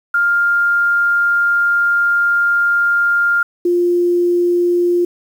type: tone pair in turn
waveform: sine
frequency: 1402 / 350.5 Hz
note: F6 / F4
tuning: +6 / +6 cents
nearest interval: 2 octaves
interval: 2400 cents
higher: first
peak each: -11 dBFS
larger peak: neither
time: 0.14-3.43 / 3.65-5.05 s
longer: first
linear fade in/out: 5 ms
effects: 7-bit